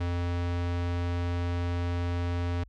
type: tone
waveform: square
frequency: 87.31 Hz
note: F2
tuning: in tune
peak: -28 dBFS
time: 0-2.64 s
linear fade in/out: 10 ms
effects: added 50 Hz sine -50 dBFS peak until 2.68 s + low-pass 4000 Hz 12 dB/octave